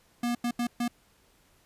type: tone bursts at uneven times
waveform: square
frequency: 239.6 Hz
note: A#3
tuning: 48 cents sharp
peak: -27 dBFS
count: 4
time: 0.23-0.35 / 0.44-0.51 / 0.59-0.67 / 0.8-0.88 s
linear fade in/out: 5 ms
effects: pink hiss -64 dBFS RMS until 1.65 s + resampled to 32000 Hz